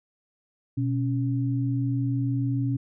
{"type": "tone pair together", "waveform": "sine", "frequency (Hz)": [123.47, 277.2], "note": ["B2", "C#4"], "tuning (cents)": [0, 0], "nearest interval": "octave + major second", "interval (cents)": 1400, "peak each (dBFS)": [-24, -28], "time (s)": [0.77, 2.77], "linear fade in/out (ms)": 10, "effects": []}